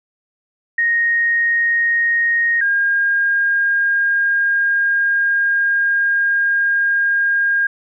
sine tone pair in turn, 1864.7 / 1616.6 Hz, A#6 / G#6, 0 / -47 cents, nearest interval major second, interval 247 cents, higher first, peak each -13 dBFS, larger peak neither, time 0.78-2.61 / 2.61-7.67 s, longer second, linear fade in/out 5 ms, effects none

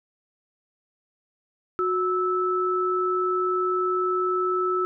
sine tone pair together, 366.2 / 1310 Hz, F#4 / E6, -18 / -11 cents, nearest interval octave + minor seventh, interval 2207 cents, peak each -24 dBFS, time 1.79-4.85 s, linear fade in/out 0 ms, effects none

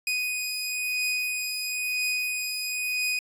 sawtooth beating tone pair, 2489 / 2490 Hz, D#7 / D#7, 0 / +1 cents, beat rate 1 Hz, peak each -31 / -24 dBFS, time 0.07-3.19 s, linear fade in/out 2 ms, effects resampled to 32000 Hz

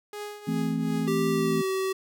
sawtooth tone with tremolo, 415.3 Hz, G#4, in tune, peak -29 dBFS, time 0.13-1.08 s, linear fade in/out 2 ms, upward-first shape triangle, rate 2.7 Hz, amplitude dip 75%
sine chord, A minor, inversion second, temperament equal, 164.81 / 220 / 261.6 Hz, E3 / A3 / C4, 0 / 0 / 0 cents, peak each -29 dBFS, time 0.47-1.62 s, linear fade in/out 10 ms
square tone with pitch glide, 391.3 to 381.3 Hz, G4 to G4, -3 to -48 cents, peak -26 dBFS, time 1.07-1.93 s, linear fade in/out 10 ms, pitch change -45 cents, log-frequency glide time 1.29-1.66 s
effects none

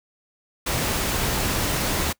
pink noise, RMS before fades -24 dBFS, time 0.66-2.13 s, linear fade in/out 10 ms, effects noise-tail reverb RT60 0.1 s tail -23 dB re dry

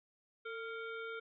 harmonic tone with a mistuned harmonic, 450.5 Hz, A4, 41 cents sharp, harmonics 1 / 3 / 5 / 7 / 8, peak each -44 / -44 / -51 / -58 / -58 dBFS, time 0.45-1.2 s, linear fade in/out 10 ms, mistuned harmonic 3, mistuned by +50 cents, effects none

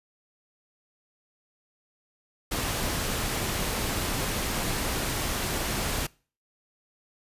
pink noise, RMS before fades -29 dBFS, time 2.51-6.07 s, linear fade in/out 10 ms, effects noise-tail reverb RT60 0.4 s tail -24 dB re dry + resampled to 32000 Hz

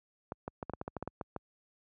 clicks, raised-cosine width 1 ms, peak -23 dBFS, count 12, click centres 0.321 / 0.479 / 0.628 / 0.697 / 0.736 / 0.814 / 0.879 / 0.967 / 1.026 / 1.076 / 1.212 / 1.363 s, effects high-pass 60 Hz 12 dB/octave

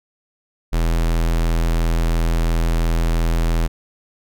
square tone, 41.46 Hz, E1, 11 cents sharp, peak -16 dBFS, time 0.72-3.68 s, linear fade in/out 20 ms, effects none

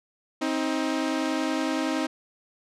sawtooth tone pair together, 264.7 / 315.4 Hz, C4 / D#4, +20 / +24 cents, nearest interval minor third, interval 304 cents, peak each -24 / -23 dBFS, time 0.41-2.07 s, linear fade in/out 10 ms, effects low-pass 7000 Hz 12 dB/octave

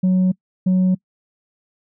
sine tone pair in turn, 185 / 185 Hz, F#3 / F#3, 0 / 0 cents, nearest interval unison, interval 0 cents, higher neither, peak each -10 dBFS, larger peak neither, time 0.03-0.32 / 0.66-0.95 s, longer neither, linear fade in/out 10 ms, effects noise-tail reverb RT60 0.1 s tail -26 dB re dry + tanh soft clip ceiling -12 dBFS

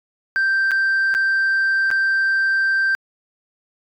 sine tone with dropouts, 1568 Hz, G6, in tune, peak -13 dBFS, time 0.36-2.95 s, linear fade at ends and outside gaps 0 ms, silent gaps 0.71-0.716 / 1.141-1.149 / 1.904-1.913 s, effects tanh soft clip ceiling -14 dBFS

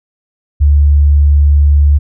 sine tone, 72.5 Hz, D2, 22 cents flat, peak -4 dBFS, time 0.6-1.99 s, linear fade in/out 20 ms, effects none

